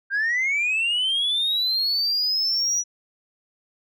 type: linear sweep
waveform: sine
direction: up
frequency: 1568 to 5880 Hz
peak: -18 dBFS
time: 0.1-2.84 s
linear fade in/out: 50 ms
effects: tanh soft clip ceiling -18 dBFS